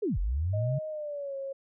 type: linear two-way sweep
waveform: sine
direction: down then up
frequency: 463.9 to 39.46 to 143 Hz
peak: -26 dBFS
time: 0.02-0.79 s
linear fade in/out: 10 ms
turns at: 0.18 s
type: tone with pitch glide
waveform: sine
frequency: 622.3 to 544.9 Hz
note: D#5 to C#5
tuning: 0 to -30 cents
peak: -33 dBFS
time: 0.53-1.53 s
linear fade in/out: 10 ms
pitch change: -230 cents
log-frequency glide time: 0.89-1.36 s
effects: none